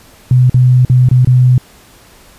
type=tone with dropouts; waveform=sine; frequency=126.2 Hz; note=B2; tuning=38 cents sharp; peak=-4 dBFS; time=0.31-1.58 s; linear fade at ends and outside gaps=2 ms; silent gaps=0.497-0.543 / 0.85-0.898 / 1.088-1.112 / 1.248-1.272 s; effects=pink hiss -42 dBFS RMS until 2.38 s + resampled to 32000 Hz